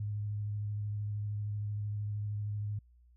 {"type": "tone with vibrato", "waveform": "sine", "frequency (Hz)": 104.1, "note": "G#2", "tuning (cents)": 5, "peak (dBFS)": -33, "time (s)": [0, 2.79], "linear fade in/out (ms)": 5, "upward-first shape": "square", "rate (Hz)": 13, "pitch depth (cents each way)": 13, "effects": ["added 60 Hz sine -59 dBFS peak until 3.16 s"]}